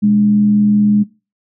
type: tone with frequency modulation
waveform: sine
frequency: 207.7 Hz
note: G#3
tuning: in tune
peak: -8 dBFS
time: 0.02-1.04 s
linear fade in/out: 20 ms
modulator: 85.2 Hz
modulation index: 0.25
effects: noise-tail reverb RT60 0.3 s tail -21 dB re dry